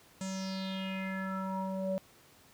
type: tone with low-pass filter sweep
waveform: square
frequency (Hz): 190.5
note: G3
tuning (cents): -49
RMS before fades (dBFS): -36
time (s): 0.21-1.98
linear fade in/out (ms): 0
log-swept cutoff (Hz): 7600 to 530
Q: 5.1
effects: pink hiss -60 dBFS RMS until 2.53 s + high-pass 80 Hz 12 dB/octave

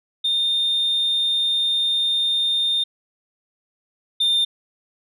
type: tone pair in turn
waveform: sine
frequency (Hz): 3635 / 3612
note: A#7 / A7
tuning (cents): -44 / +45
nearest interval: unison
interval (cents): 11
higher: first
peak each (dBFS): -16 / -13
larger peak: second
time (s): 0.24-2.84 / 4.2-4.45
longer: first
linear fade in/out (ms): 10
effects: tanh soft clip ceiling -15 dBFS

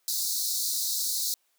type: high-pass noise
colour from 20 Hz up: pink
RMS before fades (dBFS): -29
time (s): 0.08-1.34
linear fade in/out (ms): 0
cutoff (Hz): 3900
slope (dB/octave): 96
effects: white hiss -71 dBFS RMS until 1.58 s + high-pass 400 Hz 12 dB/octave

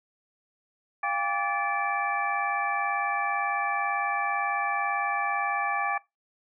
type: tone cluster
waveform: sine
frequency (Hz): 703 / 801 / 1157 / 1736 / 2331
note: F5 / G5 / D6 / A6 / D7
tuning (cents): +11 / +37 / -26 / -24 / -14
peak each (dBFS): -36 / -30 / -30 / -32 / -34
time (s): 1.03-5.98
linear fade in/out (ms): 5
effects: noise-tail reverb RT60 0.2 s tail -21 dB re dry

